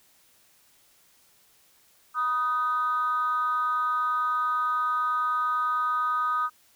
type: tone with amplitude modulation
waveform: sine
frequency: 1244.5 Hz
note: D#6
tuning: in tune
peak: -19 dBFS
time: 2.14-6.5 s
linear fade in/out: 50 ms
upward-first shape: sine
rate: 271 Hz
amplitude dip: 75%
effects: tanh soft clip ceiling -16 dBFS + white hiss -61 dBFS RMS until 6.75 s